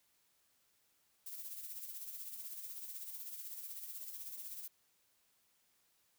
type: noise with tremolo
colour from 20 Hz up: violet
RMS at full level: -45 dBFS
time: 1.26-4.68 s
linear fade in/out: 5 ms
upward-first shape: sine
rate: 16 Hz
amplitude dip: 50%
effects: white hiss -75 dBFS RMS until 6.18 s